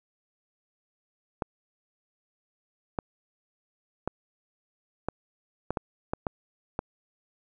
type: clicks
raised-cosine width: 1 ms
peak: -14 dBFS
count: 9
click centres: 1.422 / 2.988 / 4.076 / 5.086 / 5.706 / 5.772 / 6.135 / 6.268 / 6.791 s
effects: none